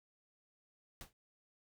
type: noise with exponential decay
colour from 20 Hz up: pink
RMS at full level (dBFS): -45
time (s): 1.01-1.13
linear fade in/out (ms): 1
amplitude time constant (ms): 26
effects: none